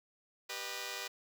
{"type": "chord", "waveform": "5% pulse", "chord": "G augmented", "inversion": "none", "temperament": "just", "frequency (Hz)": [392, 490, 612.5], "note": ["G4", "B4", "D#5"], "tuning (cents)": [0, -14, -27], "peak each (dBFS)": [-34, -32, -34], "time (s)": [0.49, 1.08], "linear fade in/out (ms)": 10, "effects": []}